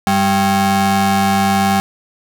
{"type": "ring-modulated tone", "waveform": "40% pulse", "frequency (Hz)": 293.7, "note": "D4", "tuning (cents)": 0, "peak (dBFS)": -8, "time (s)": [0.07, 1.8], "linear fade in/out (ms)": 0, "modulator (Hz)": 491, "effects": []}